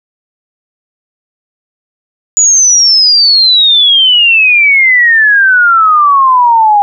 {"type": "exponential sweep", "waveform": "sine", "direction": "down", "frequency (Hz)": [6950, 806], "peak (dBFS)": -3, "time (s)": [2.37, 6.82], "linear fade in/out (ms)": 0, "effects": []}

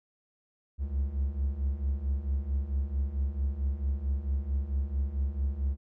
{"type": "beating tone pair", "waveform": "triangle", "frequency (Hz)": [66, 70.5], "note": ["C2", "C#2"], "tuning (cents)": [16, 30], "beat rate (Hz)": 4.5, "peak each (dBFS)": [-31, -27], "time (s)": [0.78, 5.77], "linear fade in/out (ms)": 50, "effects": []}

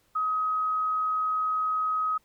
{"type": "tone", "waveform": "sine", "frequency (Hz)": 1265, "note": "D#6", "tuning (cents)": 28, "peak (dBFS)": -24, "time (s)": [0.15, 2.18], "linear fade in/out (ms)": 10, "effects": ["pink hiss -67 dBFS RMS until 2.24 s"]}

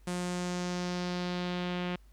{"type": "tone with low-pass filter sweep", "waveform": "sawtooth", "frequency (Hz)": 178.4, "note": "F3", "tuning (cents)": 37, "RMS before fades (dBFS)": -34, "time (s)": [0.07, 1.96], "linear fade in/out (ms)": 5, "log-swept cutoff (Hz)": [9000, 2900], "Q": 2, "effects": ["added 50 Hz sine -54 dBFS peak until 2.12 s", "pink hiss -69 dBFS RMS until 2.12 s"]}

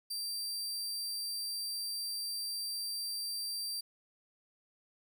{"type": "tone", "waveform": "sawtooth", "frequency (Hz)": 4699, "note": "D8", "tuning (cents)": 0, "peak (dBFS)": -33, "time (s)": [0.1, 3.81], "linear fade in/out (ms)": 10, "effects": ["12-bit"]}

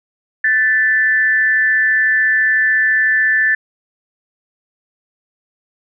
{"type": "tone with amplitude modulation", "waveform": "sine", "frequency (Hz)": 1762, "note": "A6", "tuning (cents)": 2, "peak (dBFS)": -8, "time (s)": [0.44, 3.55], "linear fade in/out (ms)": 5, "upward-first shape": "sine", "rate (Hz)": 234, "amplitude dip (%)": 60, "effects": []}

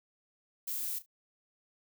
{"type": "noise with echo", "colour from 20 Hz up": "violet", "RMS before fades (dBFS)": -36, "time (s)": [0.67, 0.99], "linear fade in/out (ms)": 10, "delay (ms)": 36, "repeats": 2, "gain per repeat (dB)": -15, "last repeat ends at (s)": 1.062, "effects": []}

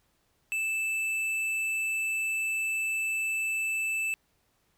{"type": "tone with tanh clipping", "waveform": "triangle", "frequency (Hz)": 2637, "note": "E7", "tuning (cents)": 0, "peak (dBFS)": -29, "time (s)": [0.52, 4.14], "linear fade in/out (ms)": 0, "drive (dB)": 14, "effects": ["pink hiss -71 dBFS RMS until 4.77 s"]}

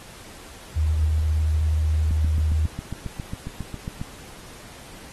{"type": "tone", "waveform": "sine", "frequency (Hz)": 77.78, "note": "D#2", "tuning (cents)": 0, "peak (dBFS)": -18, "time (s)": [0.75, 2.67], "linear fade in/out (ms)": 20}
{"type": "click train", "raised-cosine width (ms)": 5, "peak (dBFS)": -17, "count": 15, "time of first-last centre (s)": [2.11, 4.015], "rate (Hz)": 7.35}
{"effects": ["pink hiss -44 dBFS RMS until 5.12 s", "AAC 32 kbps"]}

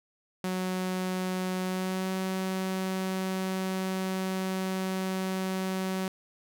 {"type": "tone with pitch glide", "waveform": "sawtooth", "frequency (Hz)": [185, 188.45], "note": ["F#3", "F#3"], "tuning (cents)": [0, 32], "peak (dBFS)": -25, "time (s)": [0.44, 6.08], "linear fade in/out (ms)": 2, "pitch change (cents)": 32, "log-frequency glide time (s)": [1.64, 2.12], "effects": []}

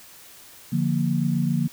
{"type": "chord", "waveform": "sine", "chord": "Bb major", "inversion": "first", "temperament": "equal", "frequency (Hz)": [146.83, 174.61, 233.1], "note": ["D3", "F3", "Bb3"], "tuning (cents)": [0, 0, 0], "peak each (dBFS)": [-24, -24, -25], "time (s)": [0.72, 1.68], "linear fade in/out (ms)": 10, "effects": ["white hiss -47 dBFS RMS until 1.72 s"]}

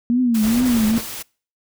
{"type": "tone with vibrato", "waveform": "sine", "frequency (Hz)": 233.1, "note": "A#3", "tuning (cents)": 0, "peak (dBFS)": -14, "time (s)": [0.1, 0.98], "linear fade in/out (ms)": 0, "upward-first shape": "triangle", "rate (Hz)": 2.3, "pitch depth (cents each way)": 170}
{"type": "noise bursts", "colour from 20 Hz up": "white", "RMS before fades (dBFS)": -31, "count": 3, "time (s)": [0.34, 1.228], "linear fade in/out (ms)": 10, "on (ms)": 270, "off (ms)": 39}
{"type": "noise", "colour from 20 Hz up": "pink", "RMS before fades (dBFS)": -29, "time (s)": [0.42, 1.02], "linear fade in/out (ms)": 20}
{"effects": ["noise-tail reverb RT60 0.4 s tail -25 dB re dry"]}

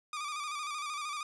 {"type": "tone with vibrato", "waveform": "sawtooth", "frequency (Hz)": 1191, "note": "D6", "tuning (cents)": 24, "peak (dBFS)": -32, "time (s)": [0.13, 1.23], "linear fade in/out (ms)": 2, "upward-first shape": "square", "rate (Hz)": 13, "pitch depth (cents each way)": 50, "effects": ["resampled to 22050 Hz"]}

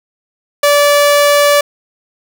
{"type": "tone", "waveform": "sawtooth", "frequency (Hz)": 579, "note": "D5", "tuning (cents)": -25, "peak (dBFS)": -3, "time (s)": [0.63, 1.61], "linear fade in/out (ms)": 5, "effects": []}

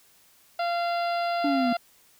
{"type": "harmonic tone", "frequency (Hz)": 690, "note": "F5", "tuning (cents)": -21, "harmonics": [1, 2, 3, 4, 5, 6, 7], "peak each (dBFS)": [-25, -33, -40, -40, -44, -43, -43], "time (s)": [0.59, 1.77], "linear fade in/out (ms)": 5}
{"type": "linear sweep", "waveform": "triangle", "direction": "down", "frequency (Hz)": [293.7, 238.3], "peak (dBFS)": -21, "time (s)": [1.44, 1.73], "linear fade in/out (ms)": 5}
{"effects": ["white hiss -59 dBFS RMS until 2.19 s"]}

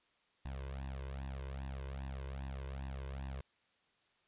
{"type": "tone with flanger", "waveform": "sawtooth", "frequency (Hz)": 67.2, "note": "C2", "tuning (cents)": 47, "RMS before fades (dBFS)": -43, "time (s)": [0.45, 3.41], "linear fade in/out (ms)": 5, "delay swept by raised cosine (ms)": [1.1, 2.01], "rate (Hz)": 2.5, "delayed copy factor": 1, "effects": ["white hiss -74 dBFS RMS until 4.27 s", "resampled to 8000 Hz"]}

